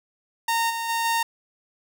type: tone with level steps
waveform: sawtooth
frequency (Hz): 920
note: A#5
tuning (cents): -23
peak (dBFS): -17 / -23 / -19 / -17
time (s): 0.48-1.23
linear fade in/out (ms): 5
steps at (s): 0.69 / 0.88 / 1.04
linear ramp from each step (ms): 20
effects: none